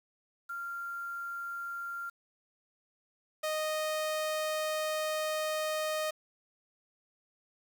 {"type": "tone pair in turn", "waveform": ["sine", "sawtooth"], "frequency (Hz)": [1387, 620], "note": ["F6", "D#5"], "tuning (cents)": [-12, -6], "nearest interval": "octave + major second", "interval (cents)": 1394, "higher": "first", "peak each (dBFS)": [-36, -27], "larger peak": "second", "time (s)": [[0.49, 2.1], [3.43, 6.11]], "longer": "second", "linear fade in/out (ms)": 10, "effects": ["9-bit"]}